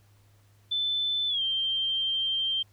sine tone with pitch glide, 3520 to 3154 Hz, A7 to G7, 0 to +10 cents, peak -25 dBFS, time 0.71-2.63 s, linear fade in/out 10 ms, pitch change -190 cents, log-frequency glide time 1.28-1.42 s, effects added 102 Hz sine -58 dBFS peak until 2.72 s + pink hiss -66 dBFS RMS until 2.72 s

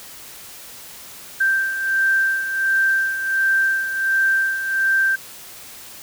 sine beating tone pair, 1568 / 1569.4 Hz, G6 / G6, 0 / +2 cents, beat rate 1.4 Hz, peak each -24 / -17 dBFS, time 1.4-5.16 s, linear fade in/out 10 ms, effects white hiss -39 dBFS RMS until 6.02 s

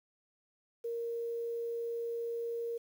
sine tone with quantisation, 466.2 Hz, A#4, in tune, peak -34 dBFS, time 0.84-2.78 s, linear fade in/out 10 ms, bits 10, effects none

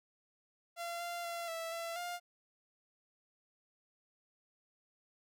sawtooth tone with pitch steps, 685 / 692 / 683 / 659 / 671 / 704 Hz, F5 / F5 / F5 / E5 / E5 / F5, -34 / -16 / -39 / -1 / +31 / +14 cents, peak -35 dBFS, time 0.76-2.2 s, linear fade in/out 50 ms, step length 240 ms, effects none

